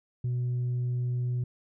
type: tone with tanh clipping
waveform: sine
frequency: 123.47 Hz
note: B2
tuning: in tune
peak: -27 dBFS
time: 0.24-1.44 s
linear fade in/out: 5 ms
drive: 1 dB
effects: none